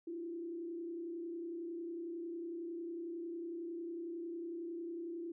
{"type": "tone with frequency modulation", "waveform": "sine", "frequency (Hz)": 338.5, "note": "E4", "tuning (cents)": 46, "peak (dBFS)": -40, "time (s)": [0.07, 5.32], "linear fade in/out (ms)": 5, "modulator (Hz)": 31, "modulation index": 0.56, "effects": []}